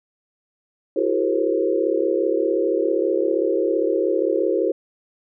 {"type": "tone cluster", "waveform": "sine", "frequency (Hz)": [330.4, 365.7, 403.1, 469, 534], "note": ["E4", "F#4", "G4", "A#4", "C5"], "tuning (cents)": [4, -20, 48, 11, 35], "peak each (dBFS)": -24, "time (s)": [0.96, 4.72], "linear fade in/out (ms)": 5, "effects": []}